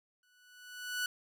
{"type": "tone with exponential growth", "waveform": "sawtooth", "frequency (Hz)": 1480, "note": "F#6", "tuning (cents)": 0, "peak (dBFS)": -27, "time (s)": [0.23, 1.06], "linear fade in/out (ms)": 2, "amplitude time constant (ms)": 180, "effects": []}